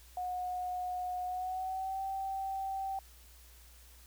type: tone with pitch glide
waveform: sine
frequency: 727 to 774.7 Hz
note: F#5 to G5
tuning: -31 to -21 cents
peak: -34 dBFS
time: 0.17-2.99 s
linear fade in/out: 2 ms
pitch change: +110 cents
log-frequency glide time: 1.24-2.02 s
effects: added 60 Hz sine -56 dBFS peak until 4.06 s + white hiss -60 dBFS RMS until 4.06 s